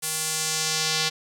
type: tone with band-pass filter sweep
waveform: square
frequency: 157.6 Hz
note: D#3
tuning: 23 cents sharp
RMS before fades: -26 dBFS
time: 0.02-1.1 s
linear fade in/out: 20 ms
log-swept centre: 10000 to 4400 Hz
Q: 1.4
effects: none